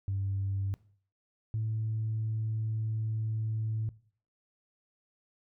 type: tone pair in turn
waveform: sine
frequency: 98 / 110 Hz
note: G2 / A2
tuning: 0 / 0 cents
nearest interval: major second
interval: 200 cents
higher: second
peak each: -28 dBFS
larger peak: neither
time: 0.08-0.74 / 1.54-3.89 s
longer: second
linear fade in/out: 0 ms
effects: noise-tail reverb RT60 0.5 s tail -20 dB re dry + tanh soft clip ceiling -25 dBFS